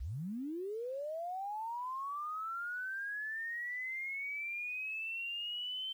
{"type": "linear sweep", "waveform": "sine", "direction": "up", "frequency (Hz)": [49.58, 3107], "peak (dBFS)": -37, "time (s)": [0, 5.93], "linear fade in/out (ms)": 10, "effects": ["11-bit"]}